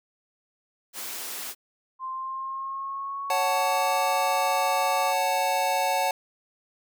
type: high-pass noise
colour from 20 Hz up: white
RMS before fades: -35 dBFS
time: 0.93-1.55 s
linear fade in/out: 50 ms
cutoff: 250 Hz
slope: 12 dB/octave
type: tone with pitch glide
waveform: sine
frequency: 1046.5 to 1154.5 Hz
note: C6 to D6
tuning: 0 to -30 cents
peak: -30 dBFS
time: 1.99-5.14 s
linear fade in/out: 50 ms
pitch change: +170 cents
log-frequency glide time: 2.11-3.99 s
type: chord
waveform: square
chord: F# minor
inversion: second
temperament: equal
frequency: 554.4 / 740 / 880 Hz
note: C#5 / F#5 / A5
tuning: 0 / 0 / 0 cents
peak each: -30 / -27 / -27 dBFS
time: 3.3-6.11 s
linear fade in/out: 2 ms
effects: none